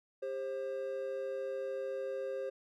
triangle tone pair together, 398.5 / 532 Hz, G4 / C5, +28 / +29 cents, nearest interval perfect fourth, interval 501 cents, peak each -39 / -35 dBFS, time 0.22-2.5 s, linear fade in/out 10 ms, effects none

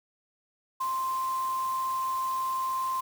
sine tone in noise, 1046.5 Hz, C6, in tune, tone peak -27 dBFS, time 0.8-3.01 s, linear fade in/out 10 ms, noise white, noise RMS -45 dBFS, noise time 0.8-3.01 s, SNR +15 dB, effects none

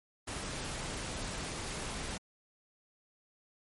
pink noise, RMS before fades -39 dBFS, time 0.27-2.18 s, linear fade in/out 10 ms, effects MP3 48 kbps

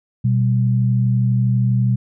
sine tone pair together, 123.09 / 195.4 Hz, B2 / G3, -5 / -5 cents, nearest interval minor sixth, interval 800 cents, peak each -14 / -21 dBFS, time 0.24-1.96 s, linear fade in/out 10 ms, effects none

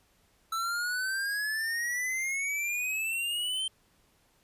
square exponential sweep, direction up, 1318.5 to 3136 Hz, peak -30 dBFS, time 0.52-3.68 s, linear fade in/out 5 ms, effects pink hiss -67 dBFS RMS until 4.43 s + resampled to 32000 Hz

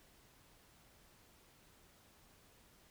silence, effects pink hiss -66 dBFS RMS until 2.9 s

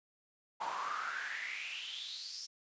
brown noise with high-pass filter sweep, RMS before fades -41 dBFS, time 0.6-2.47 s, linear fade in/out 20 ms, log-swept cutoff 880 to 5500 Hz, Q 7.2, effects resampled to 16000 Hz

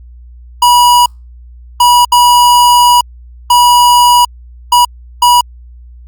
square tone bursts at uneven times, 971 Hz, B5, 30 cents flat, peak -4 dBFS, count 6, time 0.62-1.06 / 1.8-2.05 / 2.12-3.01 / 3.5-4.25 / 4.72-4.85 / 5.22-5.41 s, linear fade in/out 5 ms, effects added 60 Hz sine -31 dBFS peak until 6.07 s + Opus 48 kbps

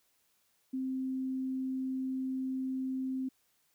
sine tone, 261.6 Hz, C4, in tune, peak -32 dBFS, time 0.73-3.29 s, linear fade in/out 10 ms, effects white hiss -73 dBFS RMS until 3.74 s

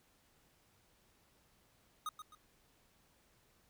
square tone with echo, 1244.5 Hz, D#6, in tune, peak -38 dBFS, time 2.06-2.09 s, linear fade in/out 2 ms, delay 130 ms, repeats 2, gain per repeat -9 dB, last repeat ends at 2.35 s, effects pink hiss -71 dBFS RMS until 3.69 s

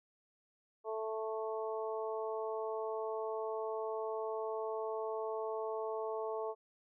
harmonic tone, 220 Hz, A3, in tune, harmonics 2 / 3 / 4 / 5, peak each -38 / -42 / -44 / -46 dBFS, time 0.84-6.55 s, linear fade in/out 50 ms, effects none

